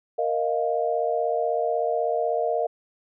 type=chord; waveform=sine; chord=Bb suspended fourth; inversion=none; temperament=equal; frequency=466.2 / 622.3 / 698.5 Hz; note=Bb4 / Eb5 / F5; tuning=0 / 0 / 0 cents; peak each=-26 dBFS; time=0.18-2.67 s; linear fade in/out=10 ms; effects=none